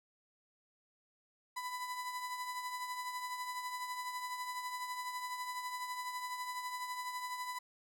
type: tone with tremolo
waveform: 35% pulse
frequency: 997 Hz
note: B5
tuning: 16 cents sharp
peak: -35 dBFS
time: 1.56-7.59 s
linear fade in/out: 10 ms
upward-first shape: triangle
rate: 12 Hz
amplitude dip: 55%
effects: none